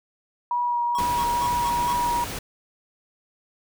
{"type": "tone with vibrato", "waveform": "sine", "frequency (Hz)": 961, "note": "B5", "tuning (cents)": -48, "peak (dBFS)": -21, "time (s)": [0.51, 2.24], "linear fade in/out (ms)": 2, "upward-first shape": "sine", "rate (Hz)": 2.3, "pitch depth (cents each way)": 14}
{"type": "tone bursts", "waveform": "square", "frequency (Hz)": 1100, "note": "C#6", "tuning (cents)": -14, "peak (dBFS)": -31, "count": 5, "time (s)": [0.95, 1.93], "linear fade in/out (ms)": 0, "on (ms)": 52, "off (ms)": 180}
{"type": "noise", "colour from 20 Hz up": "pink", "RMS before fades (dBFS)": -32, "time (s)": [0.98, 2.39], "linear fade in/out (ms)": 5}
{"effects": []}